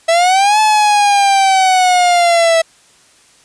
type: linear two-way sweep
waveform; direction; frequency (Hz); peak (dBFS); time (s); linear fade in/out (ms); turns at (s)
45% pulse; up then down; 652 to 865 to 652; -8; 0.08-2.62; 10; 0.6
effects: white hiss -48 dBFS RMS until 3.44 s + resampled to 22050 Hz